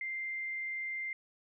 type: tone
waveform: sine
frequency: 2093 Hz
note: C7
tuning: in tune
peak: -35 dBFS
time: 0.01-1.13 s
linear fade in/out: 2 ms
effects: none